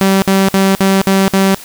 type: tone bursts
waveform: sawtooth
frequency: 193.3 Hz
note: G3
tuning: 24 cents flat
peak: -4 dBFS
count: 6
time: 0.01-1.545 s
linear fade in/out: 0 ms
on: 210 ms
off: 55 ms
effects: white hiss -33 dBFS RMS until 1.64 s